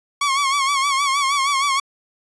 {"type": "tone with vibrato", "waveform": "sawtooth", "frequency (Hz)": 1108.7, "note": "C#6", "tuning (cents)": 0, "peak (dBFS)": -13, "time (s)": [0.21, 1.8], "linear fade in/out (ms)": 5, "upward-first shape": "sine", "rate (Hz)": 6.4, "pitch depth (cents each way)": 73, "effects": ["resampled to 22050 Hz"]}